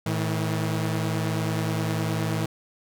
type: tone pair together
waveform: sawtooth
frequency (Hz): 110.09 / 160.4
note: A2 / E3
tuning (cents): +1 / -47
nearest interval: perfect fifth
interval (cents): 652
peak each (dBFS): -23 / -23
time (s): 0.06-2.46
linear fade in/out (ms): 5
effects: none